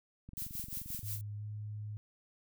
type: click train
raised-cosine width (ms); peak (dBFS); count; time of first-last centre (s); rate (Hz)
5; -36; 17; 0.29-0.992; 22.8
type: noise with tremolo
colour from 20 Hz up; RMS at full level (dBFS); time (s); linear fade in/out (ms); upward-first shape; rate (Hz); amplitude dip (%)
violet; -39; 0.37-1.21; 0; sine; 5.7; 80
type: tone with pitch glide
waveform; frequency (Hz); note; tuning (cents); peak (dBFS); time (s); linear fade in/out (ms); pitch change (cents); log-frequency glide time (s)
sine; 103.83 to 105.52; G#2 to G#2; 0 to +28; -39; 1.03-1.97; 0; +28; 1.37-1.43
effects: none